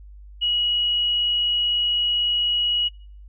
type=tone; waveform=sine; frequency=2909 Hz; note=F#7; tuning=30 cents flat; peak=-19 dBFS; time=0.41-2.89 s; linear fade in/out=20 ms; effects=noise-tail reverb RT60 0.5 s tail -25 dB re dry + added 50 Hz sine -40 dBFS peak until 3.28 s